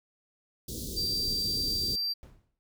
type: band-stop noise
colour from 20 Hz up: pink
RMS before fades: -37 dBFS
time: 0.68-1.96 s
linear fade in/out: 5 ms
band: 480 to 3800 Hz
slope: 48 dB/octave
type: tone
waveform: triangle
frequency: 4700 Hz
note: D8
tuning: 1 cent sharp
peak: -27 dBFS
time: 0.96-2.14 s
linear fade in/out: 20 ms
type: noise with exponential decay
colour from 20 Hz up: brown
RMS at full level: -45 dBFS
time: 2.23-2.59 s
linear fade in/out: 0 ms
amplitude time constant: 77 ms
effects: none